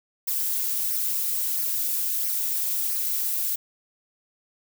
violet noise with flanger, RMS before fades -26 dBFS, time 0.27-3.56 s, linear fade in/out 10 ms, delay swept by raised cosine 0.26 to 3.96 ms, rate 1.5 Hz, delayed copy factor -0.5, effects none

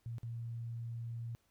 sine tone with dropouts, 116.54 Hz, A#2, in tune, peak -39 dBFS, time 0.06-1.35 s, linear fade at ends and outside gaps 0 ms, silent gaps 0.183-0.232 s, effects pink hiss -75 dBFS RMS until 1.5 s

